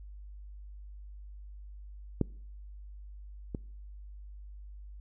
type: clicks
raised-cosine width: 3 ms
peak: -13 / -22 dBFS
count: 2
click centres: 2.213 / 3.548 s
effects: noise-tail reverb RT60 0.6 s tail -25 dB re dry + added 50 Hz sine -44 dBFS peak until 5 s